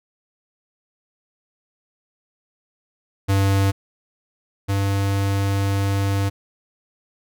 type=tone pair in turn; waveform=square; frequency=98 / 98.8 Hz; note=G2 / G2; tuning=0 / +14 cents; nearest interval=unison; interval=14 cents; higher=second; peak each=-16 / -19 dBFS; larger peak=first; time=3.28-3.72 / 4.68-6.3 s; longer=second; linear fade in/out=20 ms; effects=none